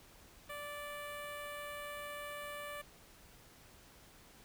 10% pulse tone with notch filter, 585 Hz, D5, 7 cents flat, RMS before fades -45 dBFS, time 0.49-2.82 s, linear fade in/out 10 ms, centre 5100 Hz, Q 0.55, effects pink hiss -60 dBFS RMS until 4.44 s

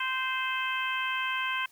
harmonic tone, 520 Hz, C5, 11 cents flat, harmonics 2 / 3 / 4 / 5 / 6, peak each -33 / -33 / -37 / -34 / -37 dBFS, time 0-1.66 s, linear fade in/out 5 ms, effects white hiss -61 dBFS RMS until 1.71 s

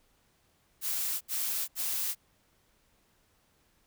blue noise bursts, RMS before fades -32 dBFS, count 3, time 0.81-2.152 s, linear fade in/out 50 ms, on 400 ms, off 71 ms, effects pink hiss -69 dBFS RMS until 3.86 s

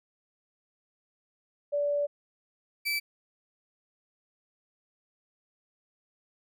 sine / 30% pulse tone pair in turn, 579 / 2316 Hz, D5 / D7, -25 / -25 cents, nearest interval 2 octaves, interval 2400 cents, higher second, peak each -25 dBFS, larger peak neither, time 1.72-2.07 / 2.85-3 s, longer first, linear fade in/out 20 ms, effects none

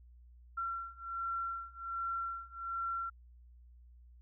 sine beating tone pair, 1361 / 1362.3 Hz, F6 / F6, -45 / -43 cents, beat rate 1.3 Hz, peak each -40 / -39 dBFS, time 0.57-3.1 s, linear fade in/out 10 ms, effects added 60 Hz sine -55 dBFS peak until 4.21 s

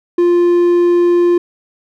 triangle tone, 349.2 Hz, F4, in tune, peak -6 dBFS, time 0.18-1.38 s, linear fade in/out 5 ms, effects none

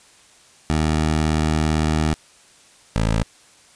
15% pulse tone pair in turn, 77.78 / 54.73 Hz, D#2 / A1, 0 / -9 cents, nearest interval tritone, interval 609 cents, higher first, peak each -11 dBFS, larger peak neither, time 0.7-2.14 / 2.96-3.23 s, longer first, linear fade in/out 0 ms, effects white hiss -51 dBFS RMS until 3.75 s + resampled to 22050 Hz

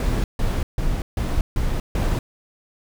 brown noise bursts, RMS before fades -21 dBFS, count 6, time 0-2.19 s, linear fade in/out 2 ms, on 240 ms, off 150 ms, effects none

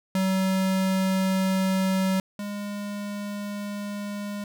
square tone pair in turn, 189.7 / 204.5 Hz, F#3 / G#3, +43 / -26 cents, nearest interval minor second, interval 131 cents, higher second, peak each -22 / -31 dBFS, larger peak first, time 0.15-2.2 / 2.39-4.44 s, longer neither, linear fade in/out 2 ms, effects none

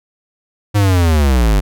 square linear sweep, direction down, 105.2 to 46.25 Hz, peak -10 dBFS, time 0.74-1.61 s, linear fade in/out 20 ms, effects none

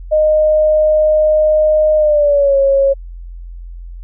sine tone with pitch glide, 616 to 548.8 Hz, D#5 to C#5, -17 to -17 cents, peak -8 dBFS, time 0.11-2.94 s, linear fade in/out 20 ms, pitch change -200 cents, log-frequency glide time 1.97-2.57 s, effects added 43 Hz sine -27 dBFS peak until 4.03 s

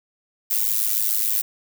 violet noise with amplitude modulation, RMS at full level -18 dBFS, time 0.5-1.42 s, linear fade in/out 10 ms, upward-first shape sine, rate 107 Hz, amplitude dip 85%, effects none

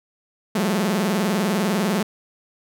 sawtooth tone with vibrato, 197 Hz, G3, 9 cents sharp, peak -15 dBFS, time 0.55-2.03 s, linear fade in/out 5 ms, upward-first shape sine, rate 20 Hz, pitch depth 230 cents each way, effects none

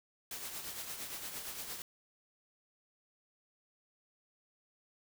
white noise with tremolo, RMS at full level -41 dBFS, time 0.31-1.82 s, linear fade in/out 2 ms, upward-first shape triangle, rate 8.7 Hz, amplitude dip 55%, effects none

